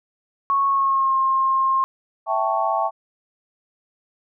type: tone with pitch glide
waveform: sine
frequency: 1103 to 1065.4 Hz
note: C#6 to C6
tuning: -9 to +31 cents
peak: -16 dBFS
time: 0.5-1.84 s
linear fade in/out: 0 ms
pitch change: -60 cents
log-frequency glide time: 0.67-1.16 s
type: chord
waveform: sine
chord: A dominant seventh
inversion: second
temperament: equal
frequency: 659.3 / 784 / 880 / 1108.7 Hz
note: E5 / G5 / A5 / C#6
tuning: 0 / 0 / 0 / 0 cents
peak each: -24 dBFS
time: 2.26-2.91 s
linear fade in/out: 50 ms
effects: none